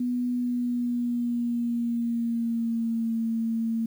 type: tone with pitch glide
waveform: sine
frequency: 245.9 to 226.8 Hz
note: B3 to A#3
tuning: -7 to -47 cents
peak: -24 dBFS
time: 0-3.86 s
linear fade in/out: 5 ms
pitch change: -140 cents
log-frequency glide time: 0.32-3.19 s
effects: 9-bit